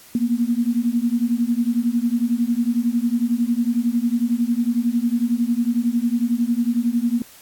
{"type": "beating tone pair", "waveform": "sine", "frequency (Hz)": [231.7, 242.7], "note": ["A#3", "B3"], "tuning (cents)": [-10, -30], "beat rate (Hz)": 11, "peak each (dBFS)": -20, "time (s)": [0.15, 7.22], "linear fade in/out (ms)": 2, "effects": ["white hiss -46 dBFS RMS until 7.41 s", "AAC 64 kbps"]}